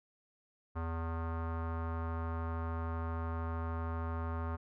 square tone with low-pass filter, 82.41 Hz, E2, in tune, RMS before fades -37 dBFS, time 0.75-4.57 s, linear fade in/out 20 ms, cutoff 1200 Hz, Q 3.4, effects none

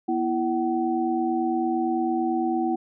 sine tone cluster, 242.8 / 331.7 / 755 Hz, B3 / E4 / F#5, -29 / +11 / +35 cents, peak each -28 / -24 / -27 dBFS, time 0.08-2.76 s, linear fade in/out 10 ms, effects none

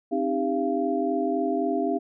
sine tone cluster, 265.4 / 309.1 / 397.3 / 687 Hz, C4 / D#4 / G4 / F5, +25 / -11 / +23 / -29 cents, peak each -28 dBFS, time 0.11-1.99 s, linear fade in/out 20 ms, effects none

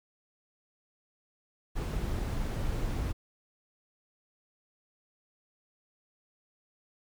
brown noise, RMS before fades -32 dBFS, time 1.75-3.13 s, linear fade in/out 20 ms, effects none

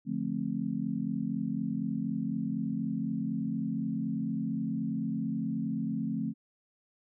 sine chord, D minor seventh, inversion none, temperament just, 146.83 / 176.2 / 220.2 / 264.3 Hz, D3 / F3 / A3 / C4, 0 / +16 / +2 / +18 cents, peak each -39 / -36 / -33 / -35 dBFS, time 0.05-6.34 s, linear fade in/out 50 ms, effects none

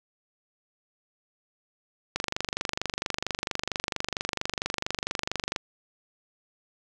click train, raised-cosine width 0.2 ms, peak -10 dBFS, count 84, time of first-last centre 2.16-5.562 s, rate 24.4 Hz, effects none

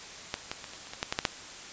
clicks, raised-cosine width 0.2 ms, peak -12 / -15 / -22 / -27 / -29 / -21 / -11 / -11 / -9 / -6 dBFS, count 10, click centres 0.341 / 0.515 / 0.642 / 0.735 / 0.871 / 0.935 / 1.029 / 1.125 / 1.189 / 1.252 s, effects white hiss -44 dBFS RMS until 1.72 s + resampled to 16000 Hz

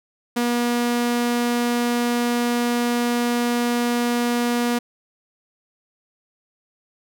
sawtooth tone, 240 Hz, B3, 49 cents flat, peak -15 dBFS, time 0.36-4.79 s, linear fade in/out 10 ms, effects none

